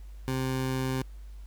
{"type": "tone", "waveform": "20% pulse", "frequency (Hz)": 130.81, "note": "C3", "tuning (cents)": 0, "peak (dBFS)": -23, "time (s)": [0.28, 1.02], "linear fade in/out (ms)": 0, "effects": ["added 50 Hz sine -41 dBFS peak until 1.46 s", "pink hiss -63 dBFS RMS until 1.46 s"]}